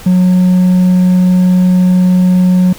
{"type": "tone with hard clipping", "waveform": "sine", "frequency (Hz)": 182.4, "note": "F#3", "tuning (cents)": -24, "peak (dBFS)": -6, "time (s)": [0.06, 2.73], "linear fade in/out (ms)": 5, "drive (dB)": 2, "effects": ["pink hiss -33 dBFS RMS until 2.78 s"]}